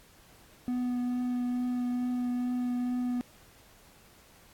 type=tone with vibrato; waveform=triangle; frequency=246.9 Hz; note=B3; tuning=in tune; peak=-26 dBFS; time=0.68-3.21 s; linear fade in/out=0 ms; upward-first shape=triangle; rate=2.3 Hz; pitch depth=12 cents each way; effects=pink hiss -58 dBFS RMS until 4.53 s + AAC 64 kbps